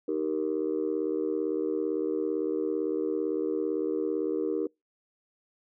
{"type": "chord", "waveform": "sine", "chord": "Eb major", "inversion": "none", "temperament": "just", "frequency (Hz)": [311.1, 388.9, 466.7], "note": ["Eb4", "G4", "Bb4"], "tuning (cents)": [0, -14, 2], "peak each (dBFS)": -30, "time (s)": [0.08, 4.67], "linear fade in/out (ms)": 5, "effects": ["noise-tail reverb RT60 0.2 s tail -26 dB re dry", "tanh soft clip ceiling -19 dBFS"]}